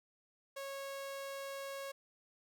sawtooth tone, 550 Hz, C#5, 14 cents flat, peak -38 dBFS, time 0.56-1.92 s, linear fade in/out 10 ms, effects none

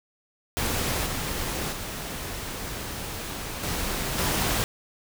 pink noise with level steps, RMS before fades -27 / -30 / -34 / -29 / -25 dBFS, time 0.57-4.64 s, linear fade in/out 0 ms, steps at 1.06 / 1.72 / 3.63 / 4.18 s, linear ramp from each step 5 ms, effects none

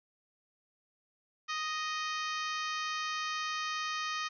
harmonic tone, 622.3 Hz, D#5, in tune, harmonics 2 / 3 / 4 / 5 / 6 / 7 / 8 / 9 / 10, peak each -36 / -40 / -42 / -44 / -46 / -47 / -48 / -49 / -50 dBFS, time 1.48-4.29 s, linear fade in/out 20 ms, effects none

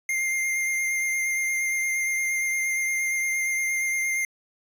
square tone with vibrato, 2109 Hz, C7, 13 cents sharp, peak -24 dBFS, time 0.09-4.25 s, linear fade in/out 2 ms, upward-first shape sine, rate 8.6 Hz, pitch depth 13 cents each way, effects resampled to 32000 Hz

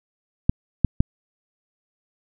clicks, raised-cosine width 5 ms, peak -3 dBFS, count 3, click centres 0.495 / 0.847 / 1.005 s, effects none

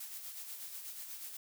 blue noise with tremolo, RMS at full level -44 dBFS, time 0-1.37 s, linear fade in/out 5 ms, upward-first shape sine, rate 8.2 Hz, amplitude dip 45%, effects none

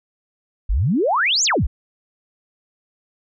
sine exponential two-way sweep, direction up then down, 40 to 7459 to 40 Hz, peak -15 dBFS, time 0.69-1.67 s, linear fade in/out 10 ms, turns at 1.44 s, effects none

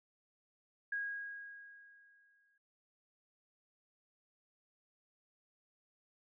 sine tone with exponential decay, 1641 Hz, G#6, 21 cents flat, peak -34 dBFS, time 0.92-2.58 s, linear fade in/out 5 ms, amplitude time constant 360 ms, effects none

